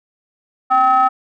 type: ring-modulated tone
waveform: triangle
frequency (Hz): 253.6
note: B3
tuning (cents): +46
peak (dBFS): -5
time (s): 0.7-1.09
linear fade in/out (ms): 20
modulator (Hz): 1030
effects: none